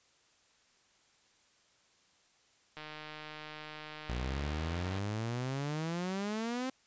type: click train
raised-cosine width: 0.3 ms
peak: -29 dBFS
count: 340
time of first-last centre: 2.77-4.986 s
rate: 153 Hz
type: exponential sweep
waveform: sawtooth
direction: up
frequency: 58.5 to 264.6 Hz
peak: -30 dBFS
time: 4.09-6.7 s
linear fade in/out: 5 ms
effects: white hiss -68 dBFS RMS until 6.86 s + resampled to 16000 Hz